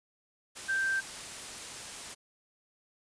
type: tone in noise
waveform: sine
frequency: 1568 Hz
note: G6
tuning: in tune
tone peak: -27 dBFS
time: 0.68-1.01 s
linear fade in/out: 20 ms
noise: white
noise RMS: -42 dBFS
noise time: 0.55-2.15 s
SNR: +12 dB
effects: resampled to 22050 Hz